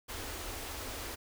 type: band-stop noise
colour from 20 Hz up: pink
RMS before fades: -41 dBFS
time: 0.08-1.16 s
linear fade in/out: 20 ms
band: 110 to 240 Hz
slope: 48 dB/octave
effects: none